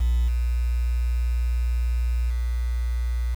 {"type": "tone with level steps", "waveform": "sine", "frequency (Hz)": 59.9, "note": "A#1", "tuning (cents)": 48, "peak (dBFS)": [-16, -19, -21], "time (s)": [0, 3.35], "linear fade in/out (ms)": 10, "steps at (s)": [0.28, 2.3], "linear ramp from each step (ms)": 5, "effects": ["tanh soft clip ceiling -16 dBFS", "7-bit"]}